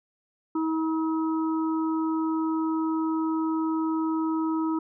harmonic tone, 320 Hz, D#4, 49 cents sharp, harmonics 1 / 3 / 4, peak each -24 / -34 / -36 dBFS, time 0.55-4.79 s, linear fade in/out 5 ms, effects none

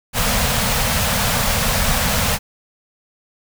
pink band-stop noise, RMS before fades -18 dBFS, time 0.13-2.39 s, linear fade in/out 50 ms, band 250 to 450 Hz, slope 96 dB/octave, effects none

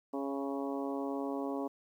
harmonic tone with a mistuned harmonic, 138.59 Hz, C#3, in tune, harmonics 2 / 3 / 4 / 5 / 6 / 7 / 8, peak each -36 / -40 / -42 / -44 / -46 / -47 / -48 dBFS, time 0.13-1.68 s, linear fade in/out 10 ms, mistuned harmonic 5, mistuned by -21 cents, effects 11-bit

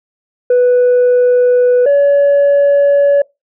sine tone pair in turn, 493.9 / 567.2 Hz, B4 / C#5, 0 / +40 cents, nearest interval major second, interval 240 cents, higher second, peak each -4 dBFS, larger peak neither, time 0.5-1.86 / 1.86-3.22 s, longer neither, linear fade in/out 5 ms, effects noise-tail reverb RT60 0.2 s tail -24 dB re dry + tanh soft clip ceiling -5 dBFS

